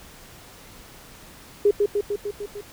sine tone with echo, 410 Hz, G#4, 22 cents flat, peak -13 dBFS, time 1.65-1.71 s, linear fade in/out 5 ms, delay 150 ms, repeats 6, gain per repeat -3 dB, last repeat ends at 2.61 s, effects pink hiss -46 dBFS RMS until 2.72 s

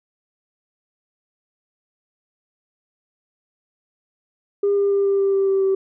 sine tone with pitch steps, 403.1 / 400.5 / 398 / 395.5 / 393 / 390.5 / 388 / 385.6 Hz, G4 / G4 / G4 / G4 / G4 / G4 / G4 / G4, +48 / +37 / +26 / +15 / +4 / -7 / -18 / -28 cents, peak -14 dBFS, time 4.63-5.75 s, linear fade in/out 5 ms, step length 140 ms, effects tanh soft clip ceiling -12 dBFS

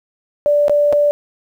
sine tone with dropouts, 585 Hz, D5, 7 cents flat, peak -10 dBFS, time 0.46-1.11 s, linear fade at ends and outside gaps 0 ms, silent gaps 0.682-0.696 / 0.926-0.931 s, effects 8-bit

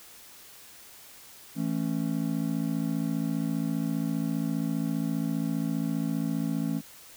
triangle chord, A major, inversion second, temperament just, 165 / 220 / 275 Hz, E3 / A3 / C#4, +2 / 0 / -14 cents, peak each -29 dBFS, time 1.55-6.82 s, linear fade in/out 50 ms, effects white hiss -50 dBFS RMS until 7.16 s

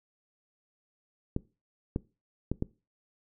clicks, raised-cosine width 3 ms, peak -16 dBFS, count 4, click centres 1.364 / 1.961 / 2.516 / 2.624 s, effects noise-tail reverb RT60 0.3 s tail -21 dB re dry

